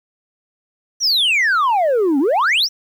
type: exponential two-way sweep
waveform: sine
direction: down then up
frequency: 6020 to 261.6 to 6020 Hz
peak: -10 dBFS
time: 1-2.69 s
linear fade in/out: 50 ms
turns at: 2.19 s
effects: tanh soft clip ceiling -12 dBFS + 8-bit